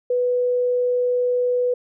sine tone, 493.9 Hz, B4, in tune, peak -17 dBFS, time 0.1-1.74 s, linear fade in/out 5 ms, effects none

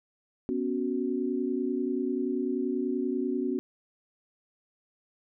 sine chord, B suspended second, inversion none, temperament equal, 246.9 / 277.2 / 370 Hz, B3 / C#4 / F#4, 0 / 0 / 0 cents, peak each -31 dBFS, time 0.49-3.59 s, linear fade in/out 0 ms, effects none

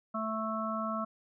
harmonic tone, 220 Hz, A3, in tune, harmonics 1 / 3 / 5 / 6, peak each -36 / -38 / -37 / -37 dBFS, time 0.14-1.05 s, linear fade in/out 10 ms, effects none

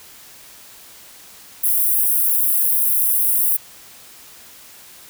white high-pass noise, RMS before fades -17 dBFS, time 1.63-3.57 s, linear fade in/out 10 ms, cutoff 9900 Hz, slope 48 dB/octave, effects white hiss -43 dBFS RMS until 5.09 s

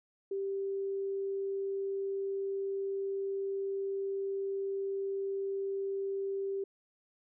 sine tone, 392 Hz, G4, in tune, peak -32 dBFS, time 0.31-6.64 s, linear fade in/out 5 ms, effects none

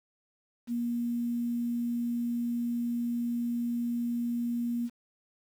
sine tone with quantisation, 237.6 Hz, A#3, 33 cents sharp, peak -28 dBFS, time 0.67-4.9 s, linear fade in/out 50 ms, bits 9, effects none

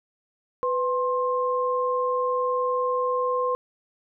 sine tone pair together, 499.5 / 1058.4 Hz, B4 / C6, +20 / +20 cents, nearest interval octave + minor second, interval 1300 cents, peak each -24 / -25 dBFS, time 0.63-3.55 s, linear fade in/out 0 ms, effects none

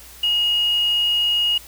sine tone with quantisation, 2874 Hz, F7, 49 cents sharp, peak -16 dBFS, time 0.23-1.58 s, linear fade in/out 5 ms, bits 6, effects added 60 Hz sine -47 dBFS peak until 1.67 s + white hiss -43 dBFS RMS until 1.67 s

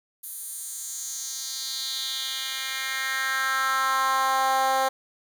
10% pulse tone with high-pass filter sweep, 265.3 Hz, C4, 24 cents sharp, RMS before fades -27 dBFS, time 0.23-4.89 s, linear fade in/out 10 ms, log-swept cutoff 11000 to 640 Hz, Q 2.7, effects none

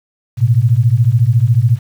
sine beating tone pair, 110.6 / 124.6 Hz, A2 / B2, +9 / +16 cents, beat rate 14 Hz, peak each -11 dBFS, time 0.37-1.79 s, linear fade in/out 50 ms, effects 7-bit

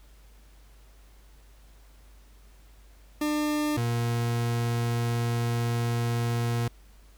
40% pulse tone pair in turn, 299.7 / 118.08 Hz, D4 / A#2, +35 / +23 cents, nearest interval octave + major third, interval 1612 cents, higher first, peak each -24 dBFS, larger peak neither, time 3.21-3.77 / 3.77-6.68 s, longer second, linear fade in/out 5 ms, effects added 50 Hz sine -51 dBFS peak until 7.17 s + pink hiss -61 dBFS RMS until 7.17 s

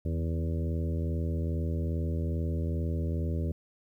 harmonic tone with a mistuned harmonic, 82.41 Hz, E2, in tune, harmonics 1 / 2 / 3 / 4 / 5 / 6 / 7, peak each -29 / -35 / -39 / -41 / -43 / -45 / -46 dBFS, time 0.05-3.52 s, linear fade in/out 5 ms, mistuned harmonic 2, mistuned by -45 cents, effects 11-bit

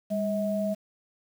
sine tone pair together, 201.6 / 640 Hz, G3 / D#5, +49 / +49 cents, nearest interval octave + minor sixth, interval 2000 cents, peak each -28 dBFS, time 0.1-0.75 s, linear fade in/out 20 ms, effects 8-bit

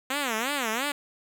5% pulse tone with vibrato, 252 Hz, B3, 35 cents sharp, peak -15 dBFS, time 0.1-0.92 s, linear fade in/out 5 ms, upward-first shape sine, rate 2.9 Hz, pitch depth 260 cents each way, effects none

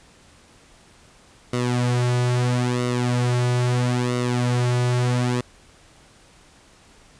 sawtooth tone with flanger, 123.2 Hz, B2, 4 cents flat, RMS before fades -21 dBFS, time 1.53-5.41 s, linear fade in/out 5 ms, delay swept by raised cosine 1.2 to 4.4 ms, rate 0.76 Hz, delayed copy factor -0.75, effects pink hiss -52 dBFS RMS until 7.19 s + resampled to 22050 Hz

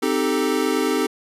square chord, A half-diminished seventh, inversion first, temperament equal, 261.6 / 311.1 / 392 / 440 Hz, C4 / Eb4 / G4 / A4, 0 / 0 / 0 / 0 cents, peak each -25 dBFS, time 0.02-1.07 s, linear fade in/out 10 ms, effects resampled to 32000 Hz

